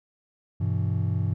triangle chord, E minor, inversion first, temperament just, 98.89 / 123.61 / 164.81 Hz, G2 / B2 / E3, +16 / +2 / 0 cents, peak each -23 / -27 / -28 dBFS, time 0.6-1.34 s, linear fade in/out 10 ms, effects none

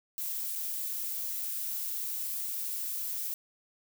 violet noise with dropouts, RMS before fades -35 dBFS, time 0.18-3.34 s, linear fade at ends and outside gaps 0 ms, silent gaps 0.553-0.558 s, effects none

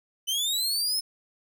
sawtooth linear sweep, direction up, 3002 to 5274 Hz, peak -22 dBFS, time 0.27-1.01 s, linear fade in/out 20 ms, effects none

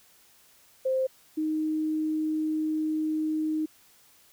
sine tone pair in turn, 523.3 / 311.2 Hz, C5 / D#4, 0 / 0 cents, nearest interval major sixth, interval 900 cents, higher first, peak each -23 / -25 dBFS, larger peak first, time 0.85-1.07 / 1.37-3.66 s, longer second, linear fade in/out 10 ms, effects white hiss -59 dBFS RMS until 4.32 s

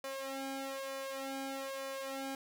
sawtooth tone with flanger, 270 Hz, C#4, 45 cents flat, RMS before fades -41 dBFS, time 0.04-2.35 s, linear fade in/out 2 ms, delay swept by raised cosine 1.7 to 2.43 ms, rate 1.1 Hz, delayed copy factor +1, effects none

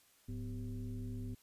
sine tone with frequency modulation, 106.2 Hz, G#2, 39 cents sharp, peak -39 dBFS, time 0.28-1.35 s, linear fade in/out 10 ms, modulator 143 Hz, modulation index 1.1, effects white hiss -68 dBFS RMS until 1.42 s + resampled to 32000 Hz

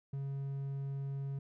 triangle tone, 138 Hz, C#3, 7 cents flat, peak -34 dBFS, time 0.13-1.39 s, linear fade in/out 5 ms, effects none

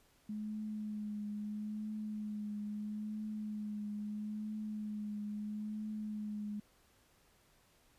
sine tone with vibrato, 211.2 Hz, G#3, 29 cents sharp, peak -38 dBFS, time 0.29-6.6 s, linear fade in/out 5 ms, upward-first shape triangle, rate 0.76 Hz, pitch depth 28 cents each way, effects pink hiss -69 dBFS RMS until 7.98 s + resampled to 32000 Hz

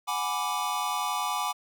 square chord, G# half-diminished seventh, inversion third, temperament equal, 740 / 830.6 / 987.8 / 1174.7 Hz, F#5 / G#5 / B5 / D6, 0 / 0 / 0 / 0 cents, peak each -36 / -34 / -34 / -32 dBFS, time 0.07-1.53 s, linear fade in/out 20 ms, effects none

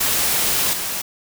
white noise with level steps, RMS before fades -19 / -25 dBFS, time 0-1.02 s, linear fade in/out 10 ms, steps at 0.73 s, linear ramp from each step 2 ms, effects none

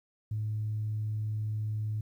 sine tone, 107.4 Hz, A2, 41 cents flat, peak -29 dBFS, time 0.31-2.01 s, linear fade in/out 5 ms, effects tanh soft clip ceiling -25 dBFS + 11-bit

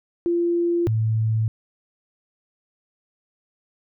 sine tone pair in turn, 343.9 / 110.66 Hz, F4 / A2, -27 / +10 cents, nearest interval octave + minor sixth, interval 1963 cents, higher first, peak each -18 dBFS, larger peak neither, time 0.26-0.87 / 0.87-1.48 s, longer neither, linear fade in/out 0 ms, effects none

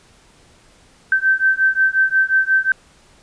sine beating tone pair, 1548 / 1553.6 Hz, G6 / G6, -22 / -16 cents, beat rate 5.6 Hz, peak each -16 dBFS, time 1.12-2.72 s, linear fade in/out 2 ms, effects pink hiss -51 dBFS RMS until 3.22 s + resampled to 22050 Hz

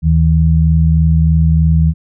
sine tone pair together, 76.81 / 160 Hz, D#2 / D#3, -22 / +49 cents, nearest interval octave + minor second, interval 1271 cents, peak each -10 dBFS, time 0.02-1.94 s, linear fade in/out 50 ms, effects none

